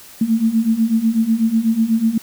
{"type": "beating tone pair", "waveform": "sine", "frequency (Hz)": [220, 228.1], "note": ["A3", "A#3"], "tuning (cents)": [0, -37], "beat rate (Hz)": 8.1, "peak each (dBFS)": [-18, -15], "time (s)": [0.21, 2.18], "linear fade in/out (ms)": 5, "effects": ["white hiss -41 dBFS RMS until 2.22 s"]}